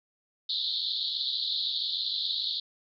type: band-pass noise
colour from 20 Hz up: pink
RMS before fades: -31 dBFS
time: 0.49-2.6 s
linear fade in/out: 5 ms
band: 3500 to 4400 Hz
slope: 96 dB/octave
effects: none